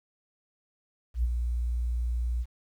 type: tone with ADSR envelope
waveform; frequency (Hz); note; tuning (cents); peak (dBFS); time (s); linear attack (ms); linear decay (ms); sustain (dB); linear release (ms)
sine; 59.6; A#1; +39; -21; 1.14-2.46; 96; 31; -5; 52
effects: 10-bit